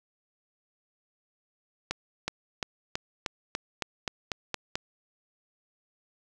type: accelerating click train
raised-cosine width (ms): 0.2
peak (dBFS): -12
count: 11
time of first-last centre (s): 1.91-4.755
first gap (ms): 370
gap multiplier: 0.94
effects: none